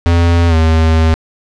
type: tone with pitch glide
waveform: square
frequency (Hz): 85.2 to 80.42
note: F2 to E2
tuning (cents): -42 to -42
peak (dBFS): -8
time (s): 0.06-1.14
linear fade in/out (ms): 0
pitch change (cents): -100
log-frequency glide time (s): 0.48-0.55
effects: low-pass 5000 Hz 12 dB/octave